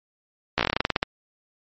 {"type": "slowing click train", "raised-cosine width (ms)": 0.3, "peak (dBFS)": -4, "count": 14, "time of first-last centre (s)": [0.58, 1.029], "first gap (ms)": 14, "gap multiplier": 1.14, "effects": ["MP3 32 kbps"]}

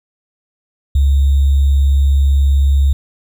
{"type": "tone with sample-and-hold", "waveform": "sine", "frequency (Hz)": 69.3, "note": "C#2", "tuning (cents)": 0, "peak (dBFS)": -8, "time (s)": [0.95, 2.93], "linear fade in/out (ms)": 5, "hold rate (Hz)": 3675, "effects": []}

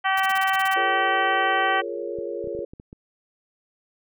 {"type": "harmonic tone", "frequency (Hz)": 384.1, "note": "G4", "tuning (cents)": -35, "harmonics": [2, 3, 4, 5, 6, 7, 8], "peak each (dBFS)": [-23, -26, -26, -26, -34, -36, -32], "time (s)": [0.04, 1.82], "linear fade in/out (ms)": 20}
{"type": "noise bursts", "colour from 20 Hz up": "white", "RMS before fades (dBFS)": -36, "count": 10, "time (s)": [0.17, 0.741], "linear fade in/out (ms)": 5, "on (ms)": 31, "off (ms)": 29}
{"type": "chord", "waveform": "sine", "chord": "Bb minor seventh", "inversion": "second", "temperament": "equal", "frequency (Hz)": [349.2, 415.3, 466.2, 554.4], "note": ["F4", "Ab4", "Bb4", "Db5"], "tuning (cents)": [0, 0, 0, 0], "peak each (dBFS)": -33, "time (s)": [0.76, 2.65], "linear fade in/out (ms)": 5}
{"type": "clicks", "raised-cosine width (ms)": 3, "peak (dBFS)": -28, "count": 8, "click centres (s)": [2.187, 2.443, 2.474, 2.55, 2.591, 2.735, 2.799, 2.929]}
{"effects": []}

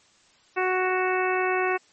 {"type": "harmonic tone with a mistuned harmonic", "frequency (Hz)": 370, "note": "F#4", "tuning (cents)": 0, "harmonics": [1, 2, 3, 4, 5, 6, 7], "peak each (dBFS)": [-25, -28, -30, -31, -32, -33, -33], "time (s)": [0.56, 1.78], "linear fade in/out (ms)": 20, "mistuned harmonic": 7, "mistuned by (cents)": 26, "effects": ["white hiss -59 dBFS RMS until 1.92 s", "MP3 32 kbps"]}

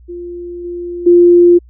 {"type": "tone with level steps", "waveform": "sine", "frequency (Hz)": 349.2, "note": "F4", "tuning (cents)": 0, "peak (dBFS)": [-23, -20, -3], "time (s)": [0.08, 1.59], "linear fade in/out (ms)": 20, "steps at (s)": [0.64, 1.06], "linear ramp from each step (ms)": 10, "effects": ["added 60 Hz sine -38 dBFS peak until 1.69 s"]}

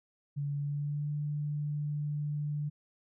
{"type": "tone with pitch glide", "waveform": "sine", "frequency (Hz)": [143.3, 147.75], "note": ["D3", "D3"], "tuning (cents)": [-42, 11], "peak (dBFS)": -31, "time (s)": [0.36, 2.7], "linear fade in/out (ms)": 20, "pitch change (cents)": 53, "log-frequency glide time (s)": [0.56, 1.11], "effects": []}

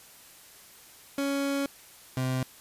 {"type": "tone pair in turn", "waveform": "30% pulse", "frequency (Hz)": [278.6, 129.33], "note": ["C#4", "C3"], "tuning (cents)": [9, -20], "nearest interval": "octave + minor second", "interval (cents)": 1329, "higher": "first", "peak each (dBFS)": -24, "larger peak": "neither", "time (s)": [[1.18, 1.66], [2.17, 2.43]], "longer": "first", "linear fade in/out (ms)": 2, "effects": ["white hiss -52 dBFS RMS until 2.6 s", "resampled to 32000 Hz"]}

